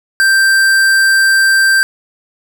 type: tone with tanh clipping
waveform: sine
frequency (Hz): 1570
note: G6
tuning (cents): +2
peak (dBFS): -9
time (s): 0.2-1.83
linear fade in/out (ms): 0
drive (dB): 18
effects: none